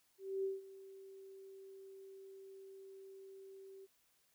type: tone with ADSR envelope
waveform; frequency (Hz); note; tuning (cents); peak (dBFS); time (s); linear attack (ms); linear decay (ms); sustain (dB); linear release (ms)
sine; 386.8; G4; -23; -34; 0.18-3.87; 260; 170; -18; 29
effects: white hiss -75 dBFS RMS until 4.34 s